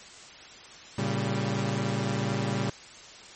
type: chord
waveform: sawtooth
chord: G diminished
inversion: first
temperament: equal with one note detuned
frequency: 114.67 / 138.59 / 196 Hz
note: Bb2 / Db3 / G3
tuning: -28 / 0 / 0 cents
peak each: -27 / -27 / -27 dBFS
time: 0.98-2.7 s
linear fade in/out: 5 ms
effects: white hiss -47 dBFS RMS until 3.35 s + MP3 32 kbps